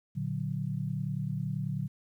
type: chord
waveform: sine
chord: Bb augmented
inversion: none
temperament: equal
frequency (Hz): 116.54 / 146.83 / 185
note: Bb2 / D3 / F#3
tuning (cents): 0 / 0 / 0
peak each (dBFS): -36 / -33 / -36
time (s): 0.15-1.88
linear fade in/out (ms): 20
effects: 11-bit